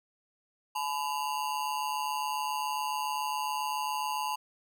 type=ring-modulated tone; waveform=square; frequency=932.3 Hz; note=A#5; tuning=in tune; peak=-28 dBFS; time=0.75-4.36 s; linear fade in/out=10 ms; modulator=73.6 Hz; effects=none